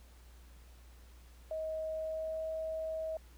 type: tone with pitch glide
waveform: sine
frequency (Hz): 633 to 638.5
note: D#5 to D#5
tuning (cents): +30 to +45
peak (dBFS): -35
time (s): 1.51-3.17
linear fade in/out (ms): 2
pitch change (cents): +15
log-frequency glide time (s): 1.94-2.44
effects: added 60 Hz sine -54 dBFS peak until 3.37 s + pink hiss -64 dBFS RMS until 3.37 s